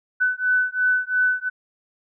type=beating tone pair; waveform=sine; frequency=1500 / 1502.9 Hz; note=F#6 / F#6; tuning=+23 / +27 cents; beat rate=2.9 Hz; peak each=-21 dBFS; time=0.2-1.5 s; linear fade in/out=20 ms; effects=none